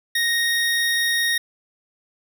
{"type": "tone", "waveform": "25% pulse", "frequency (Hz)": 1864.7, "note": "A#6", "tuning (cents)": 0, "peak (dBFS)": -15, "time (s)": [0.15, 1.38], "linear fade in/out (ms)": 5, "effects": []}